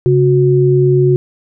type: tone pair together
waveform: sine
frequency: 136.7 / 365.2 Hz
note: C#3 / F#4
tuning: -24 / -23 cents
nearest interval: octave + perfect fourth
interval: 1701 cents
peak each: -10 dBFS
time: 0.06-1.16 s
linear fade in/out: 0 ms
effects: none